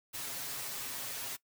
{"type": "noise with comb filter", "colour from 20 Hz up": "white", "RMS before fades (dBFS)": -40, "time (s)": [0.13, 1.37], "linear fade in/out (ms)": 20, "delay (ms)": 7.3, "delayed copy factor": 0.85, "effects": ["noise-tail reverb RT60 0.1 s tail -19 dB re dry"]}